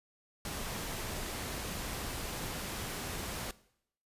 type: noise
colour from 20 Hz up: pink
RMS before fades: -39 dBFS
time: 0.45-3.51 s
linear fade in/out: 2 ms
effects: noise-tail reverb RT60 0.7 s tail -19 dB re dry + resampled to 32000 Hz